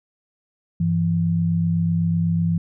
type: tone pair together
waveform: sine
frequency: 99.8 / 167.84 Hz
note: G2 / E3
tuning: +32 / +31 cents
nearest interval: major sixth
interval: 899 cents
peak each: -24 / -18 dBFS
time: 0.8-2.58 s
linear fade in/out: 5 ms
effects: none